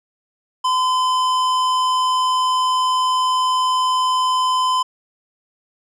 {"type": "tone with hard clipping", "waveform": "sine", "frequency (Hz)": 1020, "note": "C6", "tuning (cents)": -44, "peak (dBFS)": -17, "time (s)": [0.64, 4.83], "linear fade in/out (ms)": 10, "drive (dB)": 13, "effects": []}